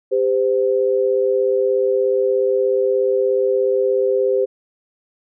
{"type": "tone pair together", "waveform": "sine", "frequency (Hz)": [397.2, 514], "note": ["G4", "C5"], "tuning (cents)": [23, -31], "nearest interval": "major third", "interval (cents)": 446, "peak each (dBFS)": -17, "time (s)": [0.11, 4.46], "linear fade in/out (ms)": 20, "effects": []}